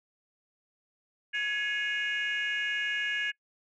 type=tone cluster; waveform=sine; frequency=1677 / 2182 / 2493 / 2855 Hz; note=G#6 / C#7 / D#7 / F7; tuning=+16 / -28 / +3 / +37 cents; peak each=-29 / -35 / -37 / -35 dBFS; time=1.33-3.32 s; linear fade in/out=20 ms; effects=noise-tail reverb RT60 0.1 s tail -24 dB re dry + tanh soft clip ceiling -22 dBFS